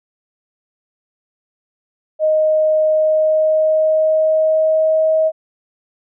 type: tone with pitch glide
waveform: sine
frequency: 622.3 to 633.5 Hz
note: D#5 to D#5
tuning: 0 to +31 cents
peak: -11 dBFS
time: 2.19-5.32 s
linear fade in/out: 50 ms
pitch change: +31 cents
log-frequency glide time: 2.88-5.15 s
effects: none